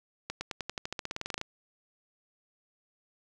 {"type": "accelerating click train", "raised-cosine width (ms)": 0.2, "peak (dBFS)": -17, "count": 18, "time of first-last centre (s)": [0.3, 1.414], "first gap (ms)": 110, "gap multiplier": 0.93, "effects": []}